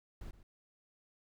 brown noise with echo, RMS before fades -45 dBFS, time 0.21-0.31 s, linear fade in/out 2 ms, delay 120 ms, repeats 1, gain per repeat -14 dB, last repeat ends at 0.43 s, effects none

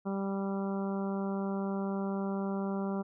harmonic tone, 196 Hz, G3, in tune, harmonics 1 / 2 / 3 / 4 / 5 / 6 / 7, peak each -32 / -38 / -42 / -44 / -46 / -48 / -49 dBFS, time 0.05-3.03 s, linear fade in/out 20 ms, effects none

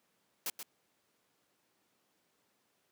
white noise with echo, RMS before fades -36 dBFS, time 0.46-0.5 s, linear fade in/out 2 ms, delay 130 ms, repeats 1, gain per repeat -8 dB, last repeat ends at 0.63 s, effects pink hiss -75 dBFS RMS until 2.91 s + high-pass 200 Hz 12 dB/octave

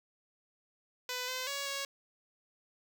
5% pulse tone with pitch steps, 500 / 512 / 560 / 554 Hz, B4 / C5 / C#5 / C#5, +21 / -38 / +18 / -1 cents, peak -24 dBFS, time 1.09-1.85 s, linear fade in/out 2 ms, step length 190 ms, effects none

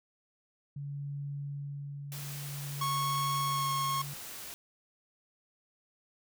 sine tone with tremolo, 142.1 Hz, C#3, 43 cents sharp, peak -35 dBFS, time 0.76-4.14 s, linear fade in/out 5 ms, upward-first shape sine, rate 0.51 Hz, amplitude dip 40%
white noise, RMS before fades -44 dBFS, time 2.12-4.54 s, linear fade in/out 0 ms
45% pulse tone with pitch glide, 1100 to 1086.7 Hz, C#6 to C#6, -14 to -35 cents, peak -30 dBFS, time 2.81-4.02 s, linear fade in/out 5 ms, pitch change -21 cents, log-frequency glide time 3.49-3.69 s
effects none

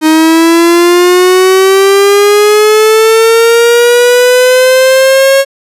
45% pulse linear sweep, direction up, 311.1 to 548 Hz, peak -3 dBFS, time 0.01-5.45 s, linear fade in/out 50 ms, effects resampled to 32000 Hz

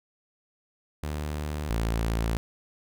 sawtooth tone pair in turn, 75 / 56.19 Hz, D2 / A1, +37 / +37 cents, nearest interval perfect fourth, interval 500 cents, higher first, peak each -26 / -21 dBFS, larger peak second, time 1.03-1.7 / 1.7-2.37 s, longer neither, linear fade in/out 0 ms, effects none

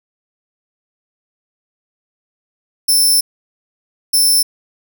15% pulse tone bursts at uneven times, 5330 Hz, E8, 18 cents sharp, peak -4 dBFS, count 2, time 2.88-3.21 / 4.13-4.43 s, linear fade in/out 10 ms, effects none

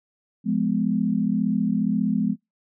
sine chord, F diminished, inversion none, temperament just, 174.61 / 209.5 / 251.4 Hz, F3 / Ab3 / Cb4, 0 / +15 / +31 cents, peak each -26 / -22 / -25 dBFS, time 0.44-2.36 s, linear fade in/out 50 ms, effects noise-tail reverb RT60 0.2 s tail -26 dB re dry

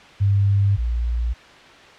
sine tone pair in turn, 99.7 / 58.67 Hz, G2 / A#1, +30 / +12 cents, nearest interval major sixth, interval 918 cents, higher first, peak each -14 / -19 dBFS, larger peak first, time 0.2-0.77 / 0.77-1.34 s, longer neither, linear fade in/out 20 ms, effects white hiss -44 dBFS RMS until 1.98 s + low-pass 3000 Hz 12 dB/octave

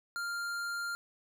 sine tone with tanh clipping, 1396.9 Hz, F6, in tune, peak -36 dBFS, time 0.16-0.95 s, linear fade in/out 0 ms, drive 17 dB, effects none

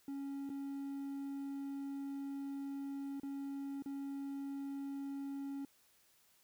triangle tone with dropouts, 277.2 Hz, C#4, in tune, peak -38 dBFS, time 0.08-5.65 s, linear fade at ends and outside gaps 2 ms, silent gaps 0.493-0.5 / 3.199-3.232 / 3.823-3.859 s, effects white hiss -70 dBFS RMS until 6.43 s

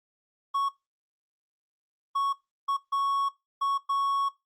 triangle tone bursts at uneven times, 1108.7 Hz, C#6, in tune, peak -22 dBFS, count 6, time 0.54-0.69 / 2.15-2.33 / 2.68-2.77 / 2.92-3.29 / 3.61-3.78 / 3.89-4.29 s, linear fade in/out 10 ms, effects noise-tail reverb RT60 0.2 s tail -19 dB re dry + Opus 32 kbps

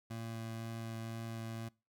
25% pulse tone with vibrato, 113.6 Hz, A#2, 44 cents flat, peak -37 dBFS, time 0.1-1.69 s, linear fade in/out 10 ms, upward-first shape sine, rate 2 Hz, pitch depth 8 cents each way, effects noise-tail reverb RT60 0.3 s tail -24 dB re dry

